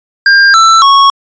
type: tone with pitch steps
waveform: square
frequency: 1600 / 1330 / 1105.5 Hz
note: G6 / E6 / C#6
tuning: +35 / +15 / -5 cents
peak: -3 dBFS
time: 0.26-1.1 s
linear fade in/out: 2 ms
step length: 280 ms
effects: resampled to 16000 Hz